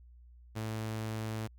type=tone; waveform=sawtooth; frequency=110 Hz; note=A2; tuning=in tune; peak=-31 dBFS; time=0.55-1.48 s; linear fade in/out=20 ms; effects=added 60 Hz sine -53 dBFS peak until 1.58 s